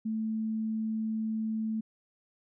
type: tone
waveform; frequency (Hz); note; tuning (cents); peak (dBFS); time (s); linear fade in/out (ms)
sine; 220; A3; 0; -29; 0.05-1.81; 10
effects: none